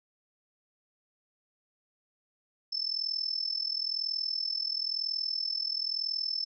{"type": "tone with amplitude modulation", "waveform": "sine", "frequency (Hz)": 5280, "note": "E8", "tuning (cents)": 2, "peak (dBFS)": -26, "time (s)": [2.72, 6.45], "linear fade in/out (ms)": 10, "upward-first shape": "sine", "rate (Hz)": 41, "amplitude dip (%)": 85, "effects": []}